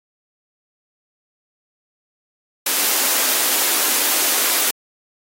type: high-pass noise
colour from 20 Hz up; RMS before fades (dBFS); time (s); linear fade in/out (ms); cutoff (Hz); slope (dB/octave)
white; -18; 2.66-4.71; 5; 240; 48
effects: AAC 48 kbps